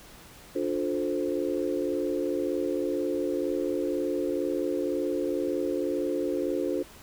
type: chord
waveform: sine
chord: D minor seventh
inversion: none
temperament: equal with one note detuned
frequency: 293.7 / 355.7 / 440 / 523.3 Hz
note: D4 / F4 / A4 / C5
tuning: 0 / +32 / 0 / 0 cents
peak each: -31 / -30 / -33 / -32 dBFS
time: 0.55-6.83 s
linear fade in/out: 10 ms
effects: pink hiss -50 dBFS RMS until 7.02 s